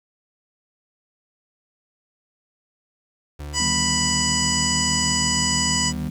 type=tone with pitch glide; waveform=35% pulse; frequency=73.42 to 74.62 Hz; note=D2 to D2; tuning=0 to +28 cents; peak=-29 dBFS; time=3.39-6.09 s; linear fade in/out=10 ms; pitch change=+28 cents; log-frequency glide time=3.76-4.54 s
type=harmonic tone; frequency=987.8 Hz; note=B5; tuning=in tune; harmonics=1 / 2 / 3 / 5 / 6 / 7 / 8; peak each=-29 / -29 / -28 / -25 / -31 / -26 / -27 dBFS; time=3.53-5.93 s; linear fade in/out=50 ms
type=chord; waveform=sine; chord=Eb augmented; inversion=none; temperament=just; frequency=155.56 / 194.45 / 243.1 Hz; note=Eb3 / G3 / B3; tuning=0 / -14 / -27 cents; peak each=-30 dBFS; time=3.6-6.1 s; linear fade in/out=2 ms
effects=8-bit